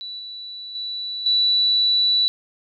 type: tone with level steps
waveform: sine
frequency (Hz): 3951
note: B7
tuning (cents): 0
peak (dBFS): -30 / -32 / -26 / -15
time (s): 0.01-2.28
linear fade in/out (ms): 0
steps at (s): 0.19 / 0.75 / 1.26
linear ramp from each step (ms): 2
effects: none